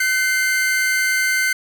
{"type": "tone pair together", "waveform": "45% pulse", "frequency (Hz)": [1523.1, 2093], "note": ["F#6", "C7"], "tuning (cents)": [50, 0], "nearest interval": "tritone", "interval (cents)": 550, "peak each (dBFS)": -19, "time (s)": [0, 1.53], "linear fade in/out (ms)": 5, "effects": []}